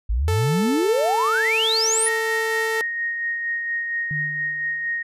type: exponential sweep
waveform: sine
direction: up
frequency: 49.75 to 10520 Hz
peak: -18 dBFS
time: 0.09-2.09 s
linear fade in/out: 10 ms
type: tone with pitch glide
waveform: sawtooth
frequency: 440 to 444.9 Hz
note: A4 to A4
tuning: 0 to +19 cents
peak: -19 dBFS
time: 0.28-2.81 s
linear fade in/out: 0 ms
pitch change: +19 cents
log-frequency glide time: 0.82-0.92 s
type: tone with tremolo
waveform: sine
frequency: 1864.7 Hz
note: A#6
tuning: in tune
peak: -21 dBFS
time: 2.06-5.03 s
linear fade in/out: 10 ms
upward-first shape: sine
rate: 4.3 Hz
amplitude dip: 35%
type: tone with exponential decay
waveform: sine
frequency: 151 Hz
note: D3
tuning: 48 cents sharp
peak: -25 dBFS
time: 4.11-5.03 s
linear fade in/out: 0 ms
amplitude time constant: 200 ms
effects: resampled to 32000 Hz